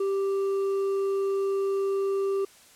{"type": "tone with hard clipping", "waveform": "sine", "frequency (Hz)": 392, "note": "G4", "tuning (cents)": 0, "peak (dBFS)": -25, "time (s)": [0, 2.45], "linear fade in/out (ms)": 5, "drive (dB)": 4, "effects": ["white hiss -54 dBFS RMS until 2.75 s", "low-pass 11000 Hz 12 dB/octave"]}